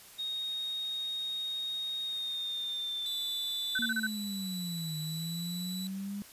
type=tone with pitch glide; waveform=sine; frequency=3729 to 3524 Hz; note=A#7 to A7; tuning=0 to +2 cents; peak=-33 dBFS; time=0.18-3.9 s; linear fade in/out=20 ms; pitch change=-98 cents; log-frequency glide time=2.03-3.19 s
type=tone; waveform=sawtooth; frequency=3951 Hz; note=B7; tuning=in tune; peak=-36 dBFS; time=3.06-5.87 s; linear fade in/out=0 ms
type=tone bursts; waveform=sine; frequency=1521 Hz; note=F#6; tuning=47 cents sharp; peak=-28 dBFS; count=5; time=3.75-4.069 s; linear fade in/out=5 ms; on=39 ms; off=31 ms
type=linear two-way sweep; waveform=sine; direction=down then up; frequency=235.8 to 153.5 to 204.2 Hz; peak=-35 dBFS; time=3.79-6.22 s; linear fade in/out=0 ms; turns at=4.98 s
effects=white hiss -53 dBFS RMS until 6.32 s + resampled to 32000 Hz